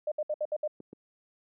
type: tone bursts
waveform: sine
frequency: 605 Hz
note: D#5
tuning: 49 cents flat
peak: -27 dBFS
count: 6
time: 0.07-0.677 s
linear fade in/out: 5 ms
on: 47 ms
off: 65 ms
type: clicks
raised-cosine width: 3 ms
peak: -27 / -27 dBFS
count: 2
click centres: 0.803 / 0.93 s
effects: high-pass 300 Hz 12 dB/octave